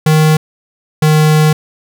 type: tone pair in turn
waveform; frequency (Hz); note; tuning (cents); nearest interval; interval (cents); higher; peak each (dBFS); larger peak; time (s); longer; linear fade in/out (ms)
square; 155.56 / 154.22; D#3 / D#3; 0 / -15; unison; 15; first; -7; neither; 0.06-0.37 / 1.02-1.53; second; 5
effects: none